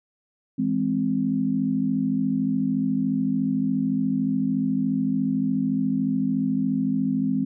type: chord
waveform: sine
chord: E augmented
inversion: none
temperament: equal with one note detuned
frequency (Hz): 164.34 / 207.7 / 261.6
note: E3 / G#3 / B#3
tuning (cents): -5 / 0 / 0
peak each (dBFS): -29 / -25 / -23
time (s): 0.58-7.45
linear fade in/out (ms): 10
effects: none